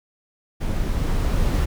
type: noise with level ramp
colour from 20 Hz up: brown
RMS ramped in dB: -24 to -18 dBFS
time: 0.6-1.66 s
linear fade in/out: 20 ms
effects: none